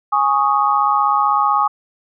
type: chord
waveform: sine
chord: Ab suspended fourth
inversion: none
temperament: equal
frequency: 830.6 / 1108.7 / 1244.5 Hz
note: Ab5 / Db6 / Eb6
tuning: 0 / 0 / 0 cents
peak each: -17 dBFS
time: 0.12-1.68 s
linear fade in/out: 10 ms
effects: none